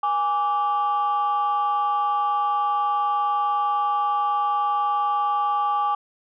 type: tone pair together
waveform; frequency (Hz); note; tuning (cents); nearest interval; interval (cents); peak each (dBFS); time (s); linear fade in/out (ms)
sine; 824 / 1164.5; G#5 / D6; -14 / -15; tritone; 599; -21; 0.03-5.95; 5
effects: tanh soft clip ceiling -15 dBFS